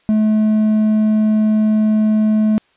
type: tone with hard clipping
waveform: sine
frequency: 215.4 Hz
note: A3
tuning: 37 cents flat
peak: -12 dBFS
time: 0.09-2.58 s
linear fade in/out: 0 ms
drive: 3 dB
effects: white hiss -57 dBFS RMS until 2.76 s + resampled to 8000 Hz